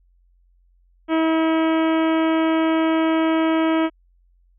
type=harmonic tone; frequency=321.9 Hz; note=E4; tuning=41 cents flat; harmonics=1 / 2 / 3 / 4 / 5 / 6 / 7 / 8 / 9 / 10; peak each=-17 / -24 / -28 / -29 / -34 / -37 / -34 / -40 / -39 / -39 dBFS; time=1.08-3.9 s; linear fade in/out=50 ms; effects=added 44 Hz sine -55 dBFS peak until 4.58 s